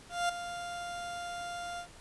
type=tone with ADSR envelope; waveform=30% pulse; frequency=698.5 Hz; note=F5; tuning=in tune; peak=-24 dBFS; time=0.09-1.88 s; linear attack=200 ms; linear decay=9 ms; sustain=-11 dB; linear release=92 ms; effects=pink hiss -54 dBFS RMS until 2 s + resampled to 24000 Hz